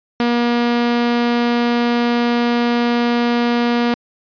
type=tone; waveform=sawtooth; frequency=238.6 Hz; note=A#3; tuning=41 cents sharp; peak=-10 dBFS; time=0.2-3.94 s; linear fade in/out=0 ms; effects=resampled to 11025 Hz